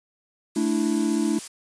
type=noise; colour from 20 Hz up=blue; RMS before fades=-33 dBFS; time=0.55-1.48 s; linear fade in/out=10 ms
type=chord; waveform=triangle; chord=A suspended fourth; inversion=none; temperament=equal; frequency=220 / 293.7 / 329.6 Hz; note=A3 / D4 / E4; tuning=0 / 0 / 0 cents; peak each=-23 dBFS; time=0.56-1.39 s; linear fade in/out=5 ms
effects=resampled to 22050 Hz